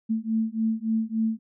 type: beating tone pair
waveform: sine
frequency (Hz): 220.7 / 224.2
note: A3 / A3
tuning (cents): +5 / +33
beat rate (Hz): 3.5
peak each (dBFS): -26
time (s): 0.09-1.39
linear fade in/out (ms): 20
effects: none

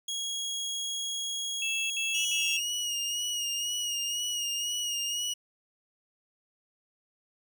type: tone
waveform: 25% pulse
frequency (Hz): 3311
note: G#7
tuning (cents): -6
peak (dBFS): -28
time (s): 0.08-2.57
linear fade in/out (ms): 5
type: tone bursts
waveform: sine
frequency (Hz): 2654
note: E7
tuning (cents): +11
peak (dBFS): -30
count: 3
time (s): 1.62-2.594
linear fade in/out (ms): 2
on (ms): 280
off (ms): 67
type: tone with vibrato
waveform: 25% pulse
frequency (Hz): 2874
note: F7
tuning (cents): +49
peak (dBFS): -26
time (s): 2.14-5.34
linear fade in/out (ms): 10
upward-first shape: sine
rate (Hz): 2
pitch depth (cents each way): 38
effects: none

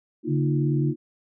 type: chord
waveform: sine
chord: Bb suspended fourth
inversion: none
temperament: just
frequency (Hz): 233.1 / 310.8 / 349.6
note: Bb3 / Eb4 / F4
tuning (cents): 0 / -2 / +2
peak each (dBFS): -31 / -28 / -30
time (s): 0.23-0.96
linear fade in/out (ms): 50
type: tone with vibrato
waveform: sine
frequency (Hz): 142.5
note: C#3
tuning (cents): +48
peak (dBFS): -21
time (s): 0.27-0.94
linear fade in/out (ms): 50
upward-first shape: sine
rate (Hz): 5.4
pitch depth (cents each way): 13
effects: none

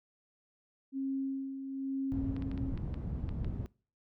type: tone with tremolo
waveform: sine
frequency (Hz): 270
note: C#4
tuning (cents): -45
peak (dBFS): -31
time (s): 0.92-2.74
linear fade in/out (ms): 50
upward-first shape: sine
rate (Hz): 1.1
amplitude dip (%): 55
type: low-pass noise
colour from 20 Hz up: white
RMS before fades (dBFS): -37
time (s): 2.12-3.66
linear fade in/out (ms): 0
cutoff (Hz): 130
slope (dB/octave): 12
type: clicks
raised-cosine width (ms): 0.3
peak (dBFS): -34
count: 8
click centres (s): 2.365 / 2.423 / 2.515 / 2.577 / 2.776 / 2.942 / 3.291 / 3.446
effects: noise-tail reverb RT60 0.4 s tail -23 dB re dry

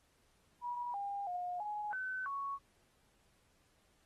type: tone with pitch steps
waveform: sine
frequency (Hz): 968 / 803 / 715 / 837 / 1519 / 1111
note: B5 / G5 / F5 / G#5 / F#6 / C#6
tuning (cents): -35 / +41 / +41 / +13 / +45 / +4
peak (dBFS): -37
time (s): 0.61-2.59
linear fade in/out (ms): 50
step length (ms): 330
effects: pink hiss -73 dBFS RMS until 4.05 s + AAC 32 kbps

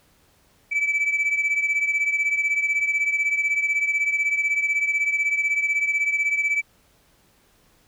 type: beating tone pair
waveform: sine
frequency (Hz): 2304 / 2320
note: D7 / D7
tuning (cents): -34 / -22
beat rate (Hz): 16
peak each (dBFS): -19 / -23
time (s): 0.71-6.62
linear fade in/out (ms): 20
effects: tanh soft clip ceiling -17 dBFS + pink hiss -60 dBFS RMS until 7.87 s

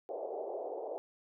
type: band-pass noise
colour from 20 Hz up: pink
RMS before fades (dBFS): -40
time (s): 0.09-0.98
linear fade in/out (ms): 0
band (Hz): 380 to 760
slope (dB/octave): 48
effects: none

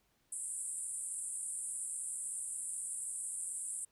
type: band-pass noise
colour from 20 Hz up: white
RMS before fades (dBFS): -41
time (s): 0.32-3.85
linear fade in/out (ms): 5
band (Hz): 8000 to 10000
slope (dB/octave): 96
effects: pink hiss -75 dBFS RMS until 3.91 s

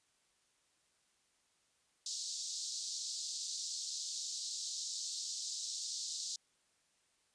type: band-pass noise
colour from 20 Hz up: pink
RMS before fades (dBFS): -42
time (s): 2.06-6.36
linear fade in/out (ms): 2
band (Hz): 4000 to 7800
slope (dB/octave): 48
effects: white hiss -75 dBFS RMS until 7.34 s + resampled to 22050 Hz

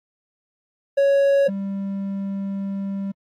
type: tone pair in turn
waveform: triangle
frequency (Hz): 556 / 196.58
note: C#5 / G3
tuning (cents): +5 / +5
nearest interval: octave + tritone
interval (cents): 1800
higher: first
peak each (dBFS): -12 / -22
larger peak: first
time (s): 0.97-1.48 / 1.48-3.12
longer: second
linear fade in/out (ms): 10
effects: AAC 48 kbps

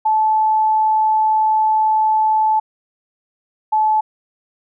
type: tone pair in turn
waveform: sine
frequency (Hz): 869 / 864.3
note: A5 / A5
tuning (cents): -22 / -31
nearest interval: unison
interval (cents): 9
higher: first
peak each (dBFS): -12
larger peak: neither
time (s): 0.05-2.6 / 3.72-4.01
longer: first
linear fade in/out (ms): 10
effects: none

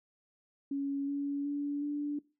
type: tone with pitch steps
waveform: sine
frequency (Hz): 278.8 / 283 / 287.3 / 291.6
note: C#4 / C#4 / D4 / D4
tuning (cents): +10 / +36 / -38 / -12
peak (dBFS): -31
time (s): 0.71-2.19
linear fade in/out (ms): 5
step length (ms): 370
effects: noise-tail reverb RT60 0.3 s tail -21 dB re dry

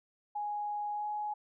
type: tone with pitch glide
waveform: sine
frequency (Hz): 830.6 to 838.8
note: G#5 to G#5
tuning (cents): 0 to +17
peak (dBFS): -33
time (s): 0.35-1.34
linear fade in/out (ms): 10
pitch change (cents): +17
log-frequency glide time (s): 0.92-1.06
effects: none

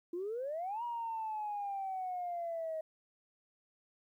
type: exponential two-way sweep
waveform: sine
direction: up then down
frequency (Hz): 335.5 to 961 to 629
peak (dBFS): -35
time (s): 0.13-2.81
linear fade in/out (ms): 5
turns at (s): 0.83
effects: tanh soft clip ceiling -31 dBFS + 12-bit

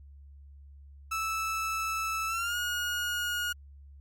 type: tone with pitch glide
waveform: 30% pulse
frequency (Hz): 1313 to 1440.1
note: E6 to F#6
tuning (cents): -7 to -47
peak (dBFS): -27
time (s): 1.11-3.53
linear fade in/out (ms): 10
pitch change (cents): +160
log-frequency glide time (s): 2.27-2.56
effects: added 70 Hz sine -48 dBFS peak until 4 s + Opus 48 kbps

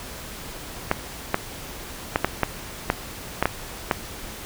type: clicks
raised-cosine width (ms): 0.5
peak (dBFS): -3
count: 9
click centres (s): 0.914 / 1.344 / 2.159 / 2.246 / 2.433 / 2.901 / 3.426 / 3.456 / 3.912
effects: pink hiss -37 dBFS RMS until 4.45 s

